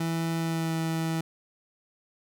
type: tone with pitch glide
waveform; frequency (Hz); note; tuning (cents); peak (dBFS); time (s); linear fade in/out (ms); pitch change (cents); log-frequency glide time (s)
30% pulse; 164.81 to 162.63; E3 to E3; 0 to -23; -24; 0-1.21; 5; -23; 0.37-0.74
effects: none